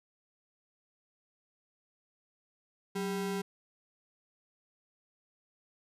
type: ring-modulated tone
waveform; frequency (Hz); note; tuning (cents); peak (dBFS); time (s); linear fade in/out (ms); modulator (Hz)
square; 293.7; D4; 0; -30; 2.95-3.42; 10; 107
effects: resampled to 32000 Hz